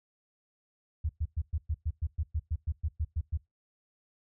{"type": "tone bursts", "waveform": "sine", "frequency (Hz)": 77.78, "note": "D#2", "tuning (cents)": 0, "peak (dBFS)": -27, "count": 15, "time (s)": [1.04, 3.375], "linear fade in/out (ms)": 10, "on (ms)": 53, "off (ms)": 110, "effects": ["noise-tail reverb RT60 0.2 s tail -21 dB re dry"]}